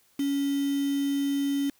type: tone with quantisation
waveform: sine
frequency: 280 Hz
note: C#4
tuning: 18 cents sharp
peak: -24 dBFS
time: 0.19-1.7 s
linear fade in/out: 5 ms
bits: 6
effects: white hiss -64 dBFS RMS until 1.79 s